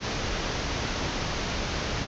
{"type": "low-pass noise", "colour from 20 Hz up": "pink", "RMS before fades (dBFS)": -30, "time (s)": [0, 2.07], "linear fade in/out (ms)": 50, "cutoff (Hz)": 6500, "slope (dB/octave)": 96, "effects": []}